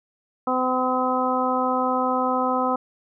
harmonic tone, 255.3 Hz, C4, 42 cents flat, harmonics 1 / 2 / 3 / 4 / 5, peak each -26 / -26 / -26 / -26 / -26 dBFS, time 0.47-2.76 s, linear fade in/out 5 ms, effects none

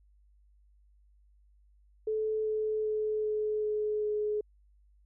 sine tone with pitch steps, 434.2 / 431.7 / 429.2 / 426.7 / 424.3 / 421.8 Hz, A4 / A4 / A4 / G#4 / G#4 / G#4, -23 / -33 / -43 / +47 / +37 / +27 cents, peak -28 dBFS, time 2.07-4.41 s, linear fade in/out 5 ms, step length 390 ms, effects added 50 Hz sine -60 dBFS peak until 5.05 s

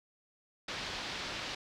white low-pass noise, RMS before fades -40 dBFS, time 0.68-1.55 s, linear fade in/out 5 ms, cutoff 4600 Hz, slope 24 dB/octave, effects none

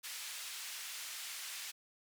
pink band-pass noise, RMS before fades -45 dBFS, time 0.03-1.72 s, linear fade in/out 20 ms, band 2200 to 14000 Hz, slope 12 dB/octave, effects none

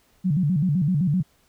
sine tone with vibrato, 163.8 Hz, E3, 11 cents flat, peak -18 dBFS, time 0.24-1.23 s, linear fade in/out 20 ms, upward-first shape square, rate 7.8 Hz, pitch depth 210 cents each way, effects pink hiss -62 dBFS RMS until 1.48 s

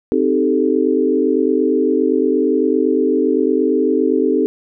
sine chord, A half-diminished seventh, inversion first, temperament equal, 261.6 / 311.1 / 392 / 440 Hz, C4 / Eb4 / G4 / A4, 0 / 0 / 0 / 0 cents, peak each -18 dBFS, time 0.12-4.46 s, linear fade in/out 0 ms, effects none

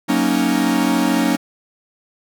45% pulse chord, D# minor seventh, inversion first, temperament equal, 185 / 233.1 / 277.2 / 311.1 Hz, F#3 / A#3 / C#4 / D#4, 0 / 0 / 0 / 0 cents, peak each -23 / -20 / -19 / -21 dBFS, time 0.08-1.37 s, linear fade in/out 20 ms, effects none

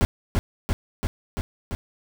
brown noise with echo, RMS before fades -18 dBFS, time 0.01-0.05 s, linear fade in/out 0 ms, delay 340 ms, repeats 5, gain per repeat -2 dB, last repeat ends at 1.75 s, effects none

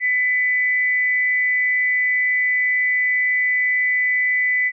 sine tone pair together, 1997 / 2251 Hz, B6 / C#7, +19 / +26 cents, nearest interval major second, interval 207 cents, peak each -16 / -28 dBFS, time 0-4.72 s, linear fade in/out 50 ms, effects none

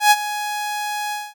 sawtooth tone with ADSR envelope, 835 Hz, G#5, 9 cents sharp, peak -4 dBFS, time 0-1.34 s, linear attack 110 ms, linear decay 41 ms, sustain -15 dB, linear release 220 ms, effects none

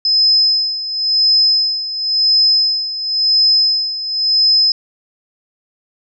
sine tone with tremolo, 5100 Hz, D#8, 42 cents sharp, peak -8 dBFS, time 0.05-4.72 s, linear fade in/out 2 ms, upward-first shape sine, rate 0.95 Hz, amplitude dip 75%, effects none

